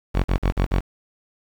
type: tone bursts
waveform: sawtooth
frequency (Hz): 46.25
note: F#1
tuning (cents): 0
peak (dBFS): -13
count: 5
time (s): 0.14-0.808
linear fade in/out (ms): 20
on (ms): 100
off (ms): 42
effects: low-pass 3000 Hz 12 dB/octave + 7-bit